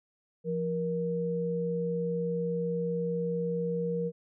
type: tone pair together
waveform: sine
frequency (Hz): 172.3 / 472.1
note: F3 / A#4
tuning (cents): -23 / +22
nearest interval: octave + perfect fourth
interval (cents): 1745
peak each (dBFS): -32 / -30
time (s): 0.44-4.12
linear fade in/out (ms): 50
effects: none